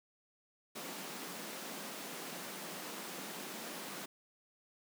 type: high-pass noise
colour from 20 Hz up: pink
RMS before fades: -45 dBFS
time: 0.75-4.06 s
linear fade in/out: 10 ms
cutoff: 170 Hz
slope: 48 dB/octave
effects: none